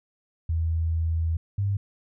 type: tone pair in turn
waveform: sine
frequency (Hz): 81.7 / 99.8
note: E2 / G2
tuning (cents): -15 / +32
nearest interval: minor third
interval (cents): 347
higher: second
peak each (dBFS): -22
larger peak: neither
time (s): 0.49-1.37 / 1.58-1.77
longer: first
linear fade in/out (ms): 5
effects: none